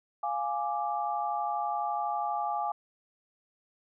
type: chord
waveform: sine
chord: D diminished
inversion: first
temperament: equal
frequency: 698.5 / 830.6 / 1174.7 Hz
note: F5 / Ab5 / D6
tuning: 0 / 0 / 0 cents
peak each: -34 / -31 / -35 dBFS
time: 0.23-2.72 s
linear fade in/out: 5 ms
effects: none